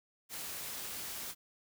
white noise, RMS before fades -42 dBFS, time 0.29-1.35 s, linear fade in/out 50 ms, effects none

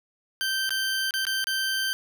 20% pulse tone with dropouts, 1558 Hz, G6, 11 cents flat, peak -20 dBFS, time 0.41-1.93 s, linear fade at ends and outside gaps 0 ms, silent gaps 0.693-0.706 / 1.108-1.139 / 1.252-1.268 / 1.442-1.47 s, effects none

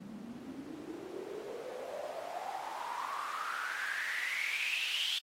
white noise with band-pass filter sweep, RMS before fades -39 dBFS, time 0-5.19 s, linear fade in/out 10 ms, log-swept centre 200 to 3300 Hz, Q 8.4, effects AAC 48 kbps

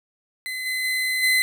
35% pulse tone with level steps, 2034 Hz, C7, 50 cents flat, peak -26 / -22 / -20 / -15 dBFS, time 0.46-1.42 s, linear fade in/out 0 ms, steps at 0.65 / 0.83 / 1.22 s, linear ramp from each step 20 ms, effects none

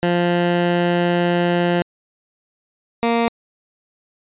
15% pulse tone pair in turn, 174.5 / 232.9 Hz, F3 / A#3, -1 / -1 cents, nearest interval perfect fourth, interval 500 cents, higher second, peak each -9 dBFS, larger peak neither, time 0.03-1.82 / 3.03-3.28 s, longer first, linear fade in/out 0 ms, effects resampled to 8000 Hz

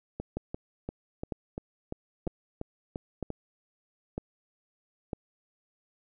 two click trains, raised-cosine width 2 ms, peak -21 / -19 dBFS, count 10 / 6, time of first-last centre 0.2-3.303 / 0.37-5.132 s, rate 2.9 / 1.05 Hz, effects none

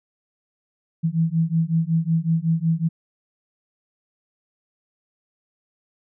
sine beating tone pair, 161.1 / 166.5 Hz, E3 / E3, -39 / +18 cents, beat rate 5.4 Hz, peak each -21 / -21 dBFS, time 1.03-2.89 s, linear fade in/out 20 ms, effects none

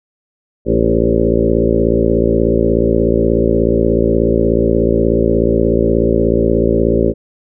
harmonic tone with a mistuned harmonic, 56.6 Hz, A1, 50 cents sharp, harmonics 1 / 2 / 3 / 4 / 5 / 6 / 7 / 8 / 9 / 10, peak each -19 / -21 / -21 / -18 / -22 / -19 / -16 / -21 / -19 / -22 dBFS, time 0.65-7.14 s, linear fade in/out 50 ms, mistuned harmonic 6, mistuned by -29 cents, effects none

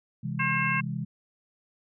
sine chord, C augmented, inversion none, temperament just, 130.81 / 163.52 / 204.4 Hz, C3 / E3 / G#3, 0 / -14 / -27 cents, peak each -33 / -33 / -35 dBFS, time 0.23-1.05 s, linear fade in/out 10 ms
harmonic tone, 535 Hz, C5, 38 cents sharp, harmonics 2 / 3 / 4 / 5, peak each -30 / -30 / -30 / -30 dBFS, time 0.39-0.81 s, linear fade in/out 10 ms
effects none

